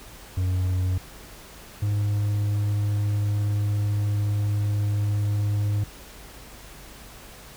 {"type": "tone pair in turn", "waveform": "triangle", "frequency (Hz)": [92, 103.27], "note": ["F#2", "G#2"], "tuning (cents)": [-9, -9], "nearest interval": "major second", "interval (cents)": 200, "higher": "second", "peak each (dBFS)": -19, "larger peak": "neither", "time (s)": [[0.37, 0.98], [1.82, 5.84]], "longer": "second", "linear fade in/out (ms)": 5, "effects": ["added 50 Hz sine -49 dBFS peak until 7.56 s", "pink hiss -45 dBFS RMS until 7.56 s"]}